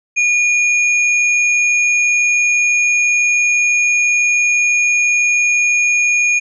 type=tone pair together; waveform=sine; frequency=2442 / 6519 Hz; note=D#7 / G#8; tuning=-33 / -33 cents; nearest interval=octave + perfect fourth; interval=1700 cents; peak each=-11 / -22 dBFS; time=0.16-6.4 s; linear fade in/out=20 ms; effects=none